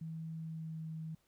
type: tone with pitch glide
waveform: sine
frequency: 161.4 to 159.55 Hz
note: E3 to D#3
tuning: -36 to +44 cents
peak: -40 dBFS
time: 0.01-1.15 s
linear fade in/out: 5 ms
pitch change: -20 cents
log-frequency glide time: 0.38-0.82 s
effects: pink hiss -75 dBFS RMS until 1.27 s